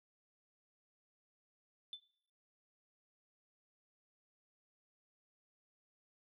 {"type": "tone with exponential decay", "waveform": "sine", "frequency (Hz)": 3520, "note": "A7", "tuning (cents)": 0, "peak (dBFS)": -38, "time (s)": [1.93, 2.03], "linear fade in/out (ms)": 1, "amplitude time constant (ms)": 21, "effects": ["noise-tail reverb RT60 0.6 s tail -19 dB re dry", "tanh soft clip ceiling -37 dBFS"]}